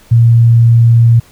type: tone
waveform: sine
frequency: 116.54 Hz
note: A#2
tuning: in tune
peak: -3 dBFS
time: 0.11-1.2 s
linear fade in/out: 10 ms
effects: pink hiss -44 dBFS RMS until 1.31 s